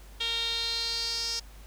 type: tone with band-pass filter sweep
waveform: sawtooth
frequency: 461.4 Hz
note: A#4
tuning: 18 cents flat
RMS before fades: -31 dBFS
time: 0.2-1.4 s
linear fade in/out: 10 ms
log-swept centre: 3400 to 5300 Hz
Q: 6.1
effects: added 50 Hz sine -46 dBFS peak until 1.66 s + pink hiss -55 dBFS RMS until 1.66 s